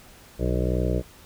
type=harmonic tone; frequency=61.74 Hz; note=B1; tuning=in tune; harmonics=1 / 2 / 3 / 5 / 6 / 7 / 8 / 9 / 10; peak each=-25 / -28 / -30 / -32 / -33 / -33 / -34 / -35 / -35 dBFS; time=0.38-1.03 s; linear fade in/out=50 ms; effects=pink hiss -50 dBFS RMS until 1.25 s